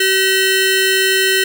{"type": "ring-modulated tone", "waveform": "20% pulse", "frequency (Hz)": 1146, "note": "D6", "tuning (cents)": -43, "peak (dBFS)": -4, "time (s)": [0, 1.44], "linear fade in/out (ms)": 5, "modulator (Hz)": 764, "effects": []}